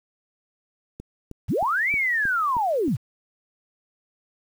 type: click train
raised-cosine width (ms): 3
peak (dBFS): -23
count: 7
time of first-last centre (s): 1-2.881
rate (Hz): 3.19
type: linear two-way sweep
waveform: sine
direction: up then down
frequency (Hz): 41.2 to 2343 to 83.7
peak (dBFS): -20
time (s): 1.48-2.97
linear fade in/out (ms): 20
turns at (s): 1.92
effects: 8-bit